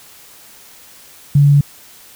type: tone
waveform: sine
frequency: 143.2 Hz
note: D3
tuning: 43 cents flat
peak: -6 dBFS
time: 1.35-1.61 s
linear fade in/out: 5 ms
effects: white hiss -42 dBFS RMS until 2.15 s